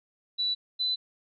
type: tone pair in turn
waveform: sine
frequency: 3951 / 4008 Hz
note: B7 / B7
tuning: 0 / +25 cents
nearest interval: unison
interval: 25 cents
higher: second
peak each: -25 dBFS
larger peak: neither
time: 0.38-0.55 / 0.79-0.96 s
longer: neither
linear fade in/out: 20 ms
effects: none